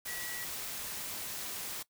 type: tone in noise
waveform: sine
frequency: 1938 Hz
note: B6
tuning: 33 cents flat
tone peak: -43 dBFS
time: 0.07-0.45 s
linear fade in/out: 10 ms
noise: white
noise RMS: -40 dBFS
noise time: 0.05-1.83 s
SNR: -6 dB
effects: noise-tail reverb RT60 0.1 s tail -19 dB re dry